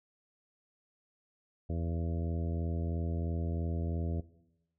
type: harmonic tone with a mistuned harmonic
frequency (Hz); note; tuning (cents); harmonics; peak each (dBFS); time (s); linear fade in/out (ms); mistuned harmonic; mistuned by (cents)
83; E2; +12; 1 / 2 / 3 / 4 / 5 / 6 / 7 / 8; -33 / -39 / -43 / -45 / -47 / -49 / -50 / -51; 1.69-4.21; 10; 8; +34
effects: noise-tail reverb RT60 0.9 s tail -17 dB re dry